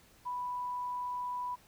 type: tone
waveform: sine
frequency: 987.8 Hz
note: B5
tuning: in tune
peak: -34 dBFS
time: 0.25-1.56 s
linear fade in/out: 20 ms
effects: pink hiss -62 dBFS RMS until 1.67 s

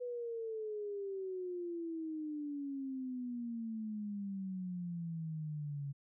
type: exponential sweep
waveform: sine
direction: down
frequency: 495.7 to 138.9 Hz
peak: -38 dBFS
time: 0-5.93 s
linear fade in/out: 20 ms
effects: none

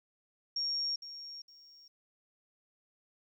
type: tone with echo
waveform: sine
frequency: 5550 Hz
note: F8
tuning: 12 cents flat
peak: -31 dBFS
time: 0.56-0.96 s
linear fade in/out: 5 ms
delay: 460 ms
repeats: 2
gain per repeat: -12 dB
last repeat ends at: 1.88 s
effects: 12-bit

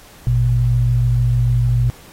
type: tone pair together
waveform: sine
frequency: 53.5 / 120.1 Hz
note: A1 / B2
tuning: -48 / -48 cents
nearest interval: octave + major second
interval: 1400 cents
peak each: -19 / -13 dBFS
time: 0.27-1.9 s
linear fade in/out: 0 ms
effects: pink hiss -44 dBFS RMS until 2.12 s + AAC 48 kbps

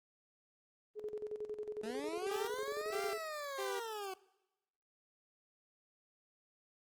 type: tone with tremolo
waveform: sine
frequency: 423.7 Hz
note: G#4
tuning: 35 cents sharp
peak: -37 dBFS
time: 0.95-3.2 s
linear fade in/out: 50 ms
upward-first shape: square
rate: 11 Hz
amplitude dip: 65%
type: linear two-way sweep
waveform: 20% pulse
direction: up then down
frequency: 210 to 698.5 to 370.1 Hz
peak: -36 dBFS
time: 1.83-4.14 s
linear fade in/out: 5 ms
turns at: 3.03 s
type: tone bursts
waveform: sawtooth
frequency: 392.8 Hz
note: G4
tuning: 4 cents sharp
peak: -35 dBFS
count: 3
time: 2.26-3.8 s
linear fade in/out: 10 ms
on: 220 ms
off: 440 ms
effects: noise-tail reverb RT60 1.0 s tail -22 dB re dry + Opus 24 kbps

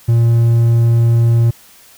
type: tone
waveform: triangle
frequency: 116.54 Hz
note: A#2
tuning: in tune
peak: -6 dBFS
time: 0.08-1.51 s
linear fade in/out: 10 ms
effects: white hiss -44 dBFS RMS until 1.97 s

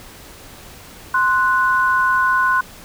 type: tone pair together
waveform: sine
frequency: 1044.1 / 1479 Hz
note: C6 / F#6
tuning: -4 / -1 cents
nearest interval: tritone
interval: 603 cents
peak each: -16 dBFS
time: 1.14-2.61 s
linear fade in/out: 5 ms
effects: pink hiss -40 dBFS RMS until 2.84 s

